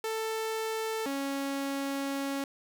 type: tone pair in turn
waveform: sawtooth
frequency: 442.7 / 276.2 Hz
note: A4 / C#4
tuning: +11 / -6 cents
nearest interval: minor sixth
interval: 817 cents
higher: first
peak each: -27 dBFS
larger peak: neither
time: 0.04-1.06 / 1.06-2.44 s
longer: second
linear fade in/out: 2 ms
effects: none